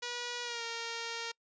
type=tone with pitch glide; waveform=5% pulse; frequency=483.8 to 462.5 Hz; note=B4 to A#4; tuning=-36 to -14 cents; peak=-25 dBFS; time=0.02-1.32 s; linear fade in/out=10 ms; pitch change=-78 cents; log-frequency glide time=0.43-0.63 s; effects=noise-tail reverb RT60 0.1 s tail -26 dB re dry + resampled to 16000 Hz